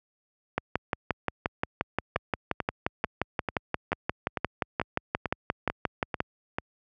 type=two click trains; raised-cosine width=0.5 ms; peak=-13 / -10 dBFS; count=11 / 33; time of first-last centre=2.16-6.585 / 0.58-6.204 s; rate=2.26 / 5.69 Hz; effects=high-pass 60 Hz 12 dB/octave